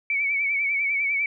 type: tone with vibrato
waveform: sine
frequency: 2270 Hz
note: C#7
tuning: 41 cents sharp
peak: -21 dBFS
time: 0.1-1.26 s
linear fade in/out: 2 ms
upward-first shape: sine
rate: 10 Hz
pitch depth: 56 cents each way
effects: none